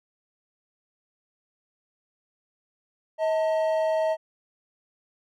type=tone pair together; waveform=triangle; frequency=635.8 / 895 Hz; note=D#5 / A5; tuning=+37 / +29 cents; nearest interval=tritone; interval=592 cents; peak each=-20 / -29 dBFS; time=3.18-4.17 s; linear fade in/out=50 ms; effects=none